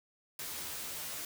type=noise with comb filter; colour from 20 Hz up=white; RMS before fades=-41 dBFS; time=0.39-1.25 s; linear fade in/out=2 ms; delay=13 ms; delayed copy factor=+0.95; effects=none